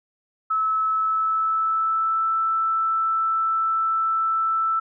sine tone with pitch glide, 1300 to 1323.5 Hz, E6 to E6, -24 to +7 cents, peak -19 dBFS, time 0.5-4.8 s, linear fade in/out 10 ms, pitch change +31 cents, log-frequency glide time 0.87-2.31 s, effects none

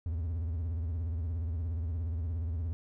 triangle tone with vibrato, 82.41 Hz, E2, in tune, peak -29 dBFS, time 0.06-2.73 s, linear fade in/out 0 ms, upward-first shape triangle, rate 17 Hz, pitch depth 190 cents each way, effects none

